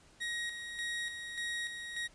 30% pulse tone with tremolo, 1888 Hz, A#6, 22 cents sharp, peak -32 dBFS, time 0.2-2.08 s, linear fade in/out 20 ms, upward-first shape square, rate 1.7 Hz, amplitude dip 50%, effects pink hiss -62 dBFS RMS until 2.14 s + resampled to 22050 Hz

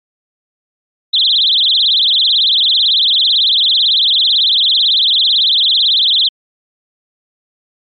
sine tone with vibrato, 3573 Hz, A7, 26 cents sharp, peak -8 dBFS, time 1.13-6.29 s, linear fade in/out 10 ms, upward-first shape triangle, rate 18 Hz, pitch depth 280 cents each way, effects MP3 64 kbps

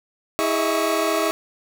40% pulse tone cluster, 324.2 / 409.8 / 628 / 661 / 1114 Hz, E4 / G#4 / D#5 / E5 / C#6, -29 / -23 / +16 / +5 / +8 cents, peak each -25 dBFS, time 0.39-1.31 s, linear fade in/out 0 ms, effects none

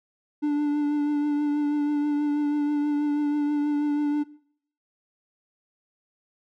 triangle tone with vibrato, 293.7 Hz, D4, in tune, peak -19 dBFS, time 0.42-4.24 s, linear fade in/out 20 ms, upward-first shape triangle, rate 6.2 Hz, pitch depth 25 cents each way, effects noise-tail reverb RT60 0.6 s tail -20 dB re dry

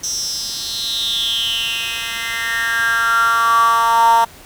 10% pulse tone with high-pass filter sweep, 230 Hz, A#3, 23 cents flat, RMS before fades -17 dBFS, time 0.03-4.25 s, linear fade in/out 10 ms, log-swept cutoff 5900 to 850 Hz, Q 7.9, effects pink hiss -41 dBFS RMS until 4.45 s

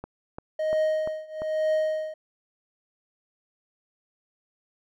click train, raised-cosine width 1 ms, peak -22 dBFS, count 5, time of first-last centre 0.04-1.419 s, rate 2.9 Hz
triangle tone with tremolo, 624 Hz, D#5, 5 cents sharp, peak -18 dBFS, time 0.59-2.14 s, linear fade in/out 5 ms, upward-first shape triangle, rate 1.1 Hz, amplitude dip 95%
effects none

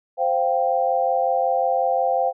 sine chord, C suspended fourth, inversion none, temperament equal, 523.3 / 698.5 / 784 Hz, C5 / F5 / G5, 0 / 0 / 0 cents, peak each -22 dBFS, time 0.17-2.33 s, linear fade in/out 50 ms, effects none

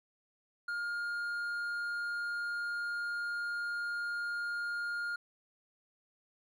triangle tone with hard clipping, 1415 Hz, F6, 22 cents sharp, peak -35 dBFS, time 0.68-5.16 s, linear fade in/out 5 ms, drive 7 dB, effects none

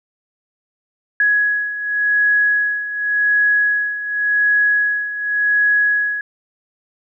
sine beating tone pair, 1673 / 1673.89 Hz, G#6 / G#6, +12 / +13 cents, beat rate 0.89 Hz, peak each -20 / -15 dBFS, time 1.2-6.21 s, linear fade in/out 2 ms, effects none

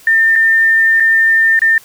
sine tone with dropouts, 1803 Hz, A6, 42 cents sharp, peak -7 dBFS, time 0.07-1.78 s, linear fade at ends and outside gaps 2 ms, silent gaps 0.356-0.359 / 1-1.004 / 1.592-1.618 s, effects white hiss -42 dBFS RMS until 1.84 s

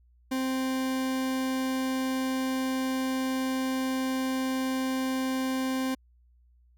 40% pulse tone, 261.6 Hz, C4, in tune, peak -26 dBFS, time 0.31-5.95 s, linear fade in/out 10 ms, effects added 60 Hz sine -58 dBFS peak until 6.77 s

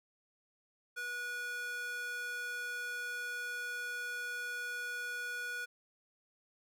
square tone with high-pass filter, 486.4 Hz, B4, 26 cents flat, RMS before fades -40 dBFS, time 0.96-5.66 s, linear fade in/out 20 ms, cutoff 1300 Hz, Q 3.3, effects none

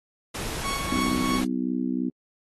pink noise, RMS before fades -33 dBFS, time 0.34-1.45 s, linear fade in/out 10 ms
sawtooth tone with tremolo, 1108.7 Hz, C#6, in tune, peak -24 dBFS, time 0.62-1.42 s, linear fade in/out 50 ms, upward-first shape sine, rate 3.1 Hz, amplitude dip 50%
harmonic tone, 63.1 Hz, B1, 38 cents sharp, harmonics 3 / 4 / 5 / 6, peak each -31 / -26 / -31 / -40 dBFS, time 0.91-2.1 s, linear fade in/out 10 ms
effects AAC 32 kbps

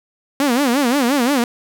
sawtooth tone with vibrato, 261.6 Hz, C4, in tune, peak -10 dBFS, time 0.4-1.44 s, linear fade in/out 2 ms, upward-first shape sine, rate 5.7 Hz, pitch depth 200 cents each way, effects 8-bit

